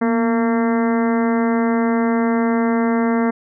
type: harmonic tone with a mistuned harmonic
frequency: 228.3 Hz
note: A#3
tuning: 36 cents flat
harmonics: 1 / 2 / 3 / 4 / 5 / 6 / 7 / 8 / 9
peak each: -16 / -22 / -26 / -28 / -30 / -32 / -33 / -34 / -35 dBFS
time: 0.01-3.31 s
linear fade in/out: 10 ms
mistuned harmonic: 1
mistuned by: +53 cents
effects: none